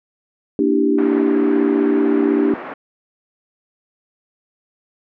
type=chord; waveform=sine; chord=E half-diminished seventh; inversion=second; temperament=equal; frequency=233.1 / 293.7 / 329.6 / 392 Hz; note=Bb3 / D4 / E4 / G4; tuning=0 / 0 / 0 / 0 cents; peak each=-21 / -16 / -22 / -18 dBFS; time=0.59-2.54 s; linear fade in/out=2 ms
type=band-pass noise; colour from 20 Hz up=pink; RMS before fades=-31 dBFS; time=0.98-2.74 s; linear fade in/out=5 ms; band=260 to 1900 Hz; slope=24 dB/octave
effects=none